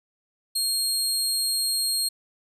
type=tone; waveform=25% pulse; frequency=4245 Hz; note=C8; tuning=24 cents sharp; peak=-18 dBFS; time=0.55-2.09 s; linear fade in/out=10 ms; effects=none